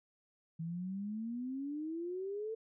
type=exponential sweep; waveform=sine; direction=up; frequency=160.3 to 451.6 Hz; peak=-37 dBFS; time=0.59-2.55 s; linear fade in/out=10 ms; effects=none